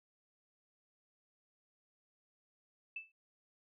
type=tone with exponential decay; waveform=sine; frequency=2637 Hz; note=E7; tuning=in tune; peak=-37 dBFS; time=2.96-3.12 s; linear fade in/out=5 ms; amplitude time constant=34 ms; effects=none